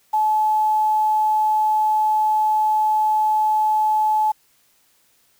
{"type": "tone with quantisation", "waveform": "sine", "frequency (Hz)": 860, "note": "A5", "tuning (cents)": -40, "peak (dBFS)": -15, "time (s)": [0.13, 4.32], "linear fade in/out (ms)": 10, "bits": 7, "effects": ["white hiss -60 dBFS RMS until 5.39 s"]}